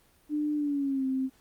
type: tone with pitch glide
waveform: sine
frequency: 298.8 to 263.1 Hz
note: D4 to C4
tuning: +30 to +10 cents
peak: -26 dBFS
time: 0.29-1.3 s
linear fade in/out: 50 ms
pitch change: -220 cents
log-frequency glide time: 0.55-1.06 s
effects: pink hiss -63 dBFS RMS until 1.4 s + Opus 32 kbps